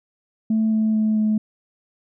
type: tone with pitch steps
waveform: sine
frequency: 220 / 218.4 / 216.7 / 215.1 Hz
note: A3 / A3 / A3 / A3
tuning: 0 / -13 / -26 / -39 cents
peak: -15 dBFS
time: 0.5-1.38 s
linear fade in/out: 5 ms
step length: 220 ms
effects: tanh soft clip ceiling -13 dBFS